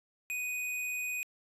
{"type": "tone", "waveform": "square", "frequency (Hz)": 2489, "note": "D#7", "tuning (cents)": 0, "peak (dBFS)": -34, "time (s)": [0.3, 1.23], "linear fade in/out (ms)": 0, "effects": ["resampled to 32000 Hz"]}